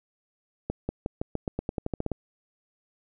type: accelerating click train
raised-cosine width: 2 ms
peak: -15 dBFS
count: 14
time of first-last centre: 0.7-2.117 s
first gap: 190 ms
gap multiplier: 0.9
effects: none